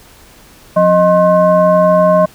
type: tone with frequency modulation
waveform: sine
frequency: 622.3 Hz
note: D#5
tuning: in tune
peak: -6 dBFS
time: 0.76-2.26 s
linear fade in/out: 10 ms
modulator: 444 Hz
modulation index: 0.84
effects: pink hiss -42 dBFS RMS until 2.34 s